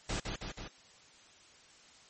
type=noise with echo; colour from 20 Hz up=pink; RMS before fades=-35 dBFS; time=0.09-0.2 s; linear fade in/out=5 ms; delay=160 ms; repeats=3; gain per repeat=-3 dB; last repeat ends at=0.68 s; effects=white hiss -59 dBFS RMS until 2.09 s + MP3 32 kbps